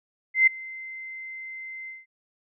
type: tone with ADSR envelope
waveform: sine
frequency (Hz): 2074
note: C7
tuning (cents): -16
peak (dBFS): -12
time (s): 0.34-2.06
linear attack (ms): 130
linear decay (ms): 8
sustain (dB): -23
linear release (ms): 180
effects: none